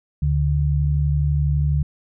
sine tone pair together, 73.42 / 145.45 Hz, D2 / D3, 0 / -16 cents, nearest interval octave, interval 1184 cents, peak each -19 dBFS, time 0.22-1.83 s, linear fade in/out 5 ms, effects none

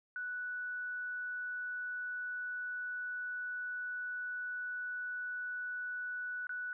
sine tone with dropouts, 1480 Hz, F#6, in tune, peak -37 dBFS, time 0.16-6.73 s, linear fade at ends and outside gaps 1 ms, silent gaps 6.469-6.493 s, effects none

